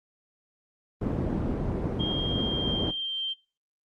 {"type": "low-pass noise", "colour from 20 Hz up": "white", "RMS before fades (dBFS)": -29, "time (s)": [1.01, 2.91], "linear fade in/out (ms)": 5, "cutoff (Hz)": 320, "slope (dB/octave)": 12}
{"type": "tone with pitch glide", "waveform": "sine", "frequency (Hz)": [3218, 3145], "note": ["G7", "G7"], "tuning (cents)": [45, 5], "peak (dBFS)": -28, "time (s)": [1.99, 3.34], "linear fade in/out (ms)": 20, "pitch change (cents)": -40, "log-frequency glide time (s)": [2.25, 3.21]}
{"effects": ["noise-tail reverb RT60 0.3 s tail -18 dB re dry", "Opus 24 kbps"]}